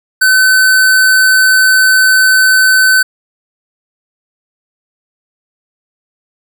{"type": "tone", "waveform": "square", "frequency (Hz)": 1521, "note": "F#6", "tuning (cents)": 47, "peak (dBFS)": -6, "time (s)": [0.21, 3.03], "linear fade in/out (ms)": 10, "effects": []}